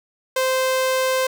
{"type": "tone", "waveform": "sawtooth", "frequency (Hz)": 520, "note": "C5", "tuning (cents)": -11, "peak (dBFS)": -14, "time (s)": [0.36, 1.27], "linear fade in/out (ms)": 5, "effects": []}